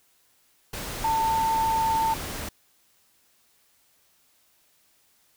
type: tone in noise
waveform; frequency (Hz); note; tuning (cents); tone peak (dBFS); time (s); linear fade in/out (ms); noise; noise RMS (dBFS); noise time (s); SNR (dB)
sine; 895; A5; +29; -21; 1.04-2.14; 5; pink; -34; 0.73-2.49; +10
effects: white hiss -64 dBFS RMS until 5.36 s